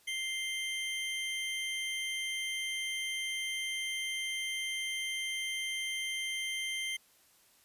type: tone pair together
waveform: square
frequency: 2093 / 3140 Hz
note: C7 / G7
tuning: 0 / +2 cents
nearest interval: perfect fifth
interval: 702 cents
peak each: -37 / -38 dBFS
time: 0.07-6.97 s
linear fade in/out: 10 ms
effects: white hiss -65 dBFS RMS until 7.64 s + resampled to 32000 Hz